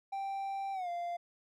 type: tone with pitch glide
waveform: triangle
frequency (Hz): 784 to 694.4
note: G5 to F5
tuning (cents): 0 to -10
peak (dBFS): -33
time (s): 0.12-1.17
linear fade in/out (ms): 10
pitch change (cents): -210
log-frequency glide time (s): 0.73-0.89
effects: none